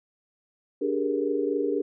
sine tone cluster, 290.8 / 393.6 / 417.5 / 468.9 Hz, D4 / G4 / G#4 / A#4, -17 / +7 / +9 / +10 cents, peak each -29 dBFS, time 0.81-1.82 s, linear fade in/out 10 ms, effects none

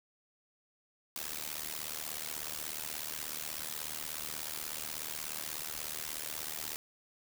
white noise with amplitude modulation, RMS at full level -36 dBFS, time 1.16-6.76 s, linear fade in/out 0 ms, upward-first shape sine, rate 76.5 Hz, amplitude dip 95%, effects none

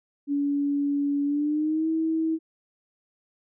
sine tone with pitch glide, 284.8 to 321.5 Hz, C#4 to E4, +47 to -43 cents, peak -22 dBFS, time 0.27-2.39 s, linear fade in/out 50 ms, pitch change +210 cents, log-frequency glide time 1.25-1.88 s, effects none

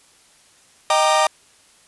45% pulse chord, Eb major seventh, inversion none, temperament equal with one note detuned, 622.3 / 784 / 932.3 / 1196.6 Hz, Eb5 / G5 / Bb5 / D6, 0 / 0 / 0 / +32 cents, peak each -19 / -20 / -21 / -20 dBFS, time 0.9-1.27 s, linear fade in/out 2 ms, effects white hiss -53 dBFS RMS until 1.87 s + resampled to 24000 Hz

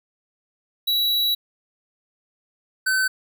square tone pair in turn, 3911 / 1526.7 Hz, B7 / G6, -18 / -46 cents, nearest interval octave + major third, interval 1628 cents, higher first, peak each -19 dBFS, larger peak neither, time 0.87-1.35 / 2.86-3.08 s, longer first, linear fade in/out 10 ms, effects none

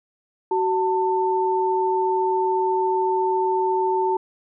sine tone pair together, 375.5 / 893 Hz, F#4 / A5, +26 / +25 cents, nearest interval octave + minor third, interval 1499 cents, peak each -21 dBFS, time 0.51-4.17 s, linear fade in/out 5 ms, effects none

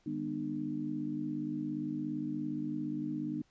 harmonic tone with a mistuned harmonic, 50.3 Hz, G1, 45 cents sharp, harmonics 3 / 4 / 5 / 6, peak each -43 / -43 / -39 / -36 dBFS, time 0.06-3.42 s, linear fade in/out 5 ms, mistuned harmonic 5, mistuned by -49 cents, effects pink hiss -71 dBFS RMS until 3.5 s + resampled to 16000 Hz

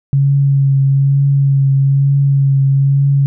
sine tone with vibrato, 138.1 Hz, C#3, 6 cents flat, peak -8 dBFS, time 0.13-3.26 s, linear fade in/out 0 ms, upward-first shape triangle, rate 1.1 Hz, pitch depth 23 cents each way, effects none

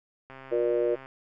click train, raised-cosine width 0.5 ms, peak -30 dBFS, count 102, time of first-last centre 0.3-1.059 s, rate 133 Hz
harmonic tone, 119.4 Hz, A#2, 42 cents sharp, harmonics 3 / 4 / 5, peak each -27 / -26 / -29 dBFS, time 0.51-0.96 s, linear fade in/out 20 ms
effects none

